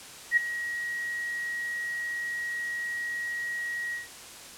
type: tone with ADSR envelope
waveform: sine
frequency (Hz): 1901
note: A#6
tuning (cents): +33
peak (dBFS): -16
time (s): 0.31-4.08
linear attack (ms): 59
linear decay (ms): 10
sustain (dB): -14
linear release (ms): 150
effects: white hiss -45 dBFS RMS until 4.57 s + low-pass 10000 Hz 12 dB/octave